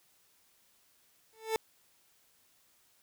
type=tone with exponential growth; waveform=30% pulse; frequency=442.9 Hz; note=A4; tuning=11 cents sharp; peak=-23 dBFS; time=1.33-1.56 s; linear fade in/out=0 ms; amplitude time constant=48 ms; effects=white hiss -68 dBFS RMS until 3.02 s